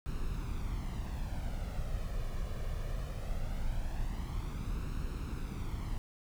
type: noise with flanger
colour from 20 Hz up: brown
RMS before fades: -36 dBFS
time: 0.06-5.98 s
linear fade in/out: 0 ms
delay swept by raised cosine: 0.74 to 1.74 ms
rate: 0.2 Hz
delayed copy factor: +0.55
effects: none